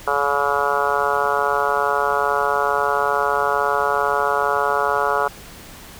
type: harmonic tone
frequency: 142.3 Hz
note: C#3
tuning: 46 cents sharp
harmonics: 3 / 4 / 5 / 6 / 7 / 8 / 9 / 10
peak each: -25 / -25 / -25 / -25 / -25 / -25 / -25 / -25 dBFS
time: 0.07-5.28 s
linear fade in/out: 5 ms
effects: pink hiss -40 dBFS RMS until 5.99 s